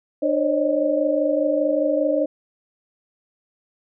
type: tone cluster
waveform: sine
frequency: 299.8 / 535 / 560 / 613 Hz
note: D4 / C5 / C#5 / D#5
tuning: +36 / +38 / +18 / -26 cents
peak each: -23 dBFS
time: 0.22-2.26 s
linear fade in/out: 10 ms
effects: none